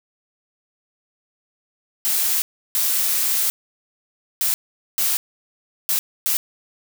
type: noise bursts at uneven times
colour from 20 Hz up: blue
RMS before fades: -20 dBFS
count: 6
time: 2.05-2.42 / 2.75-3.5 / 4.41-4.54 / 4.98-5.17 / 5.89-5.99 / 6.26-6.37 s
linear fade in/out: 0 ms
effects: none